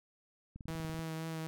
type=click train; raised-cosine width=5 ms; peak=-34 dBFS; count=10; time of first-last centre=0.56-0.993 s; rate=20.8 Hz
type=tone with vibrato; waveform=sawtooth; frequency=161.2 Hz; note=E3; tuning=38 cents flat; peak=-34 dBFS; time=0.68-1.47 s; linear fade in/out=0 ms; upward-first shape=triangle; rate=3.8 Hz; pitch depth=20 cents each way
effects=none